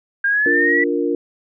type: exponential sweep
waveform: sine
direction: up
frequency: 1600 to 1975.5 Hz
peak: -14 dBFS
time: 0.24-0.84 s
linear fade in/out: 5 ms
type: chord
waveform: sine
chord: Bb major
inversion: first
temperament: just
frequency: 291.4 / 349.6 / 466.2 Hz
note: D4 / F4 / Bb4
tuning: -13 / +2 / 0 cents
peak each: -21 dBFS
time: 0.46-1.15 s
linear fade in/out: 2 ms
effects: none